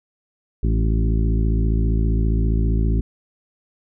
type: harmonic tone with a mistuned harmonic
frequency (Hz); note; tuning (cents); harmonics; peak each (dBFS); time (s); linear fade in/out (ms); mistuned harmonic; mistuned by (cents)
55; A1; 0; 1 / 2 / 3 / 4 / 5 / 6 / 7; -17 / -23 / -27 / -29 / -31 / -33 / -34; 0.63-3.01; 5; 4; -29
effects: none